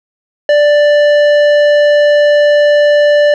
triangle tone with tanh clipping, 588 Hz, D5, 2 cents sharp, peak -7 dBFS, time 0.49-3.34 s, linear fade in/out 2 ms, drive 16 dB, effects none

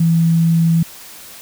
sine tone, 165.4 Hz, E3, 6 cents sharp, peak -10 dBFS, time 0-0.83 s, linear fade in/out 5 ms, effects white hiss -37 dBFS RMS until 1.41 s

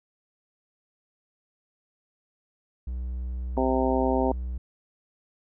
triangle tone, 62.1 Hz, B1, 10 cents sharp, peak -27 dBFS, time 2.87-4.58 s, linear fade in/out 5 ms
harmonic tone, 130.4 Hz, C3, 5 cents flat, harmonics 2 / 3 / 4 / 5 / 6 / 7, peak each -26 / -28 / -29 / -30 / -31 / -31 dBFS, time 3.57-4.32 s, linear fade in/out 2 ms
effects none

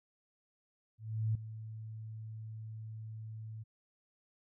sine tone with ADSR envelope, 110 Hz, A2, in tune, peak -28 dBFS, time 0.98-3.64 s, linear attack 370 ms, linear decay 4 ms, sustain -14 dB, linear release 19 ms, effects none

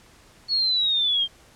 sine linear sweep, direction down, 4395 to 3156 Hz, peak -19 dBFS, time 0.48-1.28 s, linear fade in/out 50 ms, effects pink hiss -53 dBFS RMS until 1.55 s + low-pass 10000 Hz 12 dB/octave

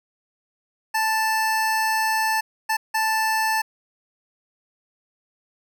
25% pulse tone bursts at uneven times, 880 Hz, A5, in tune, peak -16 dBFS, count 3, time 0.94-2.41 / 2.69-2.77 / 2.94-3.62 s, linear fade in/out 10 ms, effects none

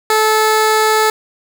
15% pulse tone, 434.5 Hz, A4, 22 cents flat, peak -4 dBFS, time 0.1-1.1 s, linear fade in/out 2 ms, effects none

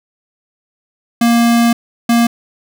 square tone bursts at uneven times, 234.4 Hz, A#3, 10 cents sharp, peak -9 dBFS, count 2, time 1.21-1.73 / 2.09-2.27 s, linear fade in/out 5 ms, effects none

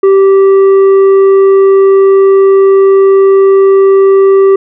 sine tone with tanh clipping, 389.3 Hz, G4, 12 cents flat, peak -3 dBFS, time 0.03-4.56 s, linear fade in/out 5 ms, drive 6 dB, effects none

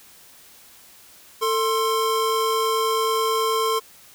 square tone pair together, 446 / 1057.1 Hz, A4 / C6, +23 / +17 cents, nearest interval octave + minor third, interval 1494 cents, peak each -23 dBFS, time 1.41-3.8 s, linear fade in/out 20 ms, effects white hiss -49 dBFS RMS until 4.14 s

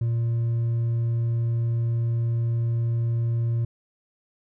sine tone with hard clipping, 116.54 Hz, A#2, in tune, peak -22 dBFS, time 0.01-3.65 s, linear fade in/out 5 ms, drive 2 dB, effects none

